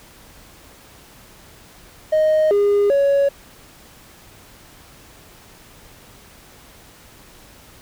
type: tone with pitch steps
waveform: triangle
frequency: 622 / 407.3 / 559 Hz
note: D#5 / G#4 / C#5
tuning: -1 / -34 / +14 cents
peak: -10 dBFS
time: 2.12-3.29 s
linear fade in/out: 10 ms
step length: 390 ms
effects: tanh soft clip ceiling -8 dBFS + pink hiss -46 dBFS RMS until 7.81 s